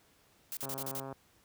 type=noise bursts; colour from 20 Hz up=blue; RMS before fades=-39 dBFS; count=6; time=0.52-0.999 s; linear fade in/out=0 ms; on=49 ms; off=37 ms
type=click train; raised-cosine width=1 ms; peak=-29 dBFS; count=68; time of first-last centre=0.63-1.126 s; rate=135 Hz
effects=pink hiss -66 dBFS RMS until 1.44 s + high-pass 60 Hz 12 dB/octave